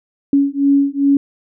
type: beating tone pair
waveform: sine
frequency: 278.5 / 281 Hz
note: C#4 / C#4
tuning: +8 / +24 cents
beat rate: 2.5 Hz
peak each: -14 dBFS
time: 0.33-1.17 s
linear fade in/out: 2 ms
effects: none